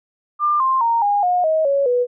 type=tone with pitch steps; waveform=sine; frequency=1195 / 1052.4 / 926.8 / 816.2 / 718.8 / 633 / 557.5 / 491 Hz; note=D6 / C6 / A#5 / G#5 / F5 / D#5 / C#5 / B4; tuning=+30 / +10 / -10 / -30 / +50 / +30 / +10 / -10 cents; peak=-14 dBFS; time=0.39-2.07 s; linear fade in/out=50 ms; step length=210 ms; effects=none